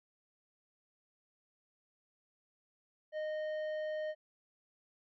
triangle tone with tanh clipping, 617 Hz, D#5, 15 cents flat, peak -37 dBFS, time 3.12-4.15 s, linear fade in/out 50 ms, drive 13 dB, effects none

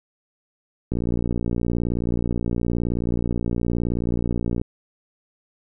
click train, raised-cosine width 3 ms, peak -11 dBFS, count 219, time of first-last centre 0.92-4.615 s, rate 59 Hz, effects none

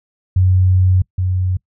sine tone pair in turn, 92.5 / 92.07 Hz, F#2 / F#2, 0 / -8 cents, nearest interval unison, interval 8 cents, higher first, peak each -9 / -14 dBFS, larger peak first, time 0.36-1.02 / 1.18-1.57 s, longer first, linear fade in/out 5 ms, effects noise-tail reverb RT60 0.1 s tail -24 dB re dry

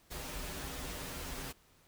pink noise with comb filter, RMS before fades -42 dBFS, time 0.1-1.53 s, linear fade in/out 20 ms, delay 9.2 ms, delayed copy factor -0.85, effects pink hiss -66 dBFS RMS until 1.87 s

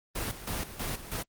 pink noise with tremolo, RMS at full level -33 dBFS, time 0.15-1.23 s, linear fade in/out 10 ms, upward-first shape square, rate 3.1 Hz, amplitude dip 70%, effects Opus 24 kbps

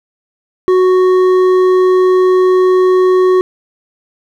sine tone with hard clipping, 369.6 Hz, F#4, 2 cents flat, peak -8 dBFS, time 0.68-3.41 s, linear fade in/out 0 ms, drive 7 dB, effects none

